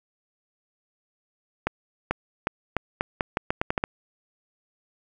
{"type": "accelerating click train", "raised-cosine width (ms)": 0.5, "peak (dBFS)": -8, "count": 12, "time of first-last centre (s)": [1.67, 3.839], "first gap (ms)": 440, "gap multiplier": 0.82, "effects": ["8-bit"]}